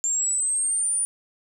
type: linear sweep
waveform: sine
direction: up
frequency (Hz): 7280 to 9500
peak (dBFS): -21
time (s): 0.04-1.05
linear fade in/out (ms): 0
effects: 9-bit